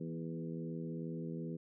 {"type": "harmonic tone with a mistuned harmonic", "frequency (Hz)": 82.41, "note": "E2", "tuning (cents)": 0, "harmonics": [2, 3, 4, 5, 6], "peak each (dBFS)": [-41, -45, -47, -49, -51], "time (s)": [0, 1.57], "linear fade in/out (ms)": 10, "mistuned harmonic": 3, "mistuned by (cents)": -27, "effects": []}